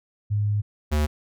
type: tone pair in turn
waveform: sine / square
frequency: 103.83 / 75.26 Hz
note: G#2 / D2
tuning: 0 / +43 cents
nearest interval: tritone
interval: 557 cents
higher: first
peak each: -20 dBFS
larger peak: neither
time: 0.3-0.62 / 0.91-1.07 s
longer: first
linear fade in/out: 20 ms
effects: none